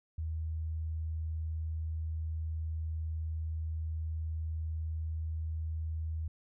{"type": "tone", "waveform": "sine", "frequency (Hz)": 79.7, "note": "D#2", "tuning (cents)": 42, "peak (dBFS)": -33, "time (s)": [0.18, 6.28], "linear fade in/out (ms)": 5, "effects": []}